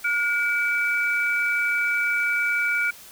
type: tone pair together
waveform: sine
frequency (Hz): 1434 / 2303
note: F6 / D7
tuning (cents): +45 / -34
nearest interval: minor sixth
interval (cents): 821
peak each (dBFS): -23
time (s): 0.04-2.91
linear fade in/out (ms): 10
effects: white hiss -45 dBFS RMS until 3.11 s